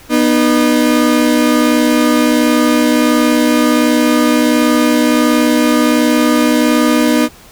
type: tone pair together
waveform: 35% pulse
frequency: 243.7 / 305.1 Hz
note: B3 / D#4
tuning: -23 / -34 cents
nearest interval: major third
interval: 389 cents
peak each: -10 dBFS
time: 0.09-7.29 s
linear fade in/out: 50 ms
effects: pink hiss -40 dBFS RMS until 7.51 s